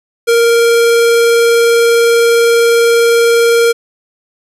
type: tone with vibrato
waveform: square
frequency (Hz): 466.2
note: A#4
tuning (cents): 0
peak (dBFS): -7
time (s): 0.27-3.73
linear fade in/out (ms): 20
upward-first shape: sine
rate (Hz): 20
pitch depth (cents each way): 11
effects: resampled to 32000 Hz + 8-bit